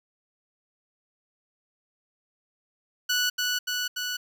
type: tone with echo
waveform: 15% pulse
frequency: 1478 Hz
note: F#6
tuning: 2 cents flat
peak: -16 dBFS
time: 3.09-3.3 s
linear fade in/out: 10 ms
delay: 290 ms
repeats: 3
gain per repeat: -2 dB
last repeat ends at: 4.17 s
effects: none